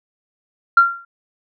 sine tone with exponential decay, 1380 Hz, F6, 21 cents flat, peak -3 dBFS, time 0.77-1.05 s, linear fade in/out 5 ms, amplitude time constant 59 ms, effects tanh soft clip ceiling 0 dBFS

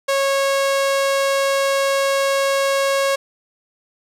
sawtooth tone, 549 Hz, C#5, 17 cents flat, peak -12 dBFS, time 0.08-3.16 s, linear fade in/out 10 ms, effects low-pass 11000 Hz 12 dB/octave + 8-bit

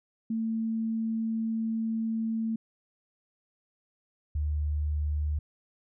sine tone pair in turn, 224.1 / 74.78 Hz, A3 / D2, +32 / +32 cents, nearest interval octave + perfect fifth, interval 1900 cents, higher first, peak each -27 / -26 dBFS, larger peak second, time 0.3-2.56 / 4.35-5.39 s, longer first, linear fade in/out 5 ms, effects none

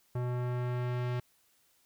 square tone with low-pass filter sweep, 123.47 Hz, B2, in tune, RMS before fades -33 dBFS, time 0.15-1.2 s, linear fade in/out 5 ms, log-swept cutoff 1100 to 3200 Hz, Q 0.78, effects white hiss -69 dBFS RMS until 1.85 s

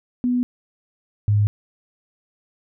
sine tone pair in turn, 246.9 / 103.81 Hz, B3 / G#2, 0 / 0 cents, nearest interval octave + minor third, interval 1500 cents, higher first, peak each -17 / -14 dBFS, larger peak second, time 0.24-0.43 / 1.28-1.47 s, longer neither, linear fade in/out 0 ms, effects none

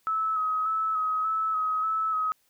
sine tone with vibrato, 1286 Hz, E6, 43 cents flat, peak -24 dBFS, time 0.07-2.32 s, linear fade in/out 0 ms, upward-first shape square, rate 1.7 Hz, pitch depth 24 cents each way, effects white hiss -68 dBFS RMS until 2.49 s

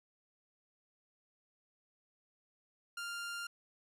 sawtooth tone, 1396.9 Hz, F6, in tune, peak -36 dBFS, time 2.97-3.47 s, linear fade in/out 5 ms, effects low-pass 12000 Hz 12 dB/octave

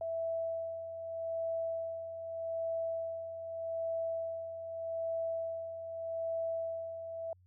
sine tone with tremolo, 659.3 Hz, E5, in tune, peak -32 dBFS, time 0.01-7.33 s, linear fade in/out 2 ms, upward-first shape sine, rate 0.82 Hz, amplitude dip 60%, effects added 91 Hz sine -61 dBFS peak until 7.46 s

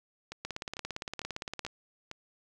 two click trains, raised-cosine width 0.2 ms, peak -23 / -19 dBFS, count 5 / 22, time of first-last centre 0.32-2.114 / 0.45-1.65 s, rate 2.23 / 17.5 Hz, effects none

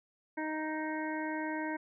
harmonic tone, 311.1 Hz, D#4, in tune, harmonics 1 / 2 / 3 / 5 / 6 / 7, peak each -36 / -42 / -40 / -43 / -44 / -47 dBFS, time 0.37-1.77 s, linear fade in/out 10 ms, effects none

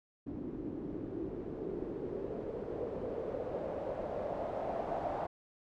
white noise with low-pass filter sweep, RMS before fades -39 dBFS, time 0.26-5.27 s, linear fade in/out 10 ms, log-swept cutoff 290 to 730 Hz, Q 3.9, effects none

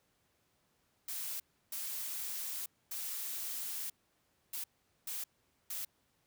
blue noise bursts at uneven times, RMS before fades -40 dBFS, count 6, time 1.08-1.4 / 1.72-2.66 / 2.91-3.9 / 4.53-4.64 / 5.07-5.24 / 5.7-5.85 s, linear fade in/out 5 ms, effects pink hiss -75 dBFS RMS until 6.26 s + high-pass 60 Hz 12 dB/octave

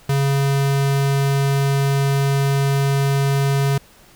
square tone, 138.59 Hz, C#3, in tune, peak -16 dBFS, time 0.09-3.78 s, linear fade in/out 5 ms, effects pink hiss -49 dBFS RMS until 4.15 s

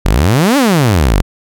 sawtooth exponential two-way sweep, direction up then down, 40.15 to 297.1 to 40.15 Hz, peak -4 dBFS, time 0.05-1.22 s, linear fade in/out 10 ms, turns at 0.57 s, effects none

